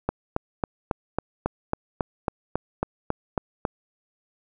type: click train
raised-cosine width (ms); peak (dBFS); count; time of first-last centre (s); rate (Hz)
1; -9; 14; 0.09-3.652; 3.65
effects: none